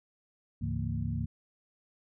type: tone cluster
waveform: sine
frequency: 72.5 / 103.8 / 142 / 168.8 / 228.9 Hz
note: D2 / G#2 / C#3 / E3 / A#3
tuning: -22 / 0 / +42 / +41 / -31 cents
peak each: -37 / -34 / -37 / -39 / -38 dBFS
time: 0.61-1.26 s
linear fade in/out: 10 ms
effects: none